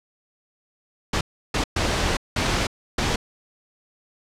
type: noise bursts at uneven times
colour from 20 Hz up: pink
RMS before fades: -22 dBFS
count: 5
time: 1.13-1.21 / 1.54-1.64 / 1.76-2.17 / 2.36-2.67 / 2.98-3.16 s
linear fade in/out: 5 ms
effects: low-pass 6000 Hz 12 dB/octave